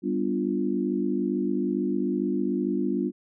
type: chord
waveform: sine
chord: G dominant seventh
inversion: none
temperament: equal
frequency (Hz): 196 / 246.9 / 293.7 / 349.2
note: G3 / B3 / D4 / F4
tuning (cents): 0 / 0 / 0 / 0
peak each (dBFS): -29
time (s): 0.02-3.12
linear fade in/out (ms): 50
effects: none